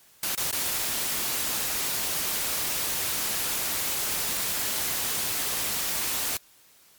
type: noise with dropouts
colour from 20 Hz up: white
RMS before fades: -28 dBFS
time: 0.23-6.37 s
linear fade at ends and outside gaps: 2 ms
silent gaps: 0.351-0.376 / 0.512-0.526 s
effects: white hiss -57 dBFS RMS until 6.98 s + MP3 96 kbps